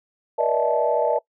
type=tone cluster; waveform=sine; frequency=478.9 / 580 / 616 / 653 / 872 Hz; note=A#4 / D5 / D#5 / E5 / A5; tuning=+47 / -22 / -17 / -17 / -16 cents; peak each=-24 dBFS; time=0.38-1.19 s; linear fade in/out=10 ms; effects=noise-tail reverb RT60 0.1 s tail -22 dB re dry + tanh soft clip ceiling -6 dBFS